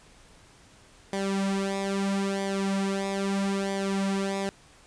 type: tone with flanger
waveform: sawtooth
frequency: 196 Hz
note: G3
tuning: in tune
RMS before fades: -28 dBFS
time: 1.13-4.49 s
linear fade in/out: 0 ms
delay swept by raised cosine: 0.74 to 4.44 ms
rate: 0.77 Hz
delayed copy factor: -0.75
effects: pink hiss -55 dBFS RMS until 4.86 s + resampled to 22050 Hz